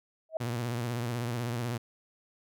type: tone with exponential growth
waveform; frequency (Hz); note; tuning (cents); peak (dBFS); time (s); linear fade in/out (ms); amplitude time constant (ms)
sine; 641; E5; -49; -24; 0.29-0.37; 2; 16
type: tone with vibrato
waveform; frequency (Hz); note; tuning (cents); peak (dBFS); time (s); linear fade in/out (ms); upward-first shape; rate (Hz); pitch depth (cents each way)
sawtooth; 119.4; A#2; +42; -27; 0.4-1.78; 10; triangle; 16; 89
effects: none